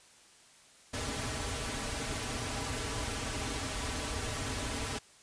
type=noise with comb filter; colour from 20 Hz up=pink; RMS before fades=-36 dBFS; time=0.93-4.99 s; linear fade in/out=10 ms; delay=5.6 ms; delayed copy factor=-0.7; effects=white hiss -59 dBFS RMS until 5.22 s + resampled to 22050 Hz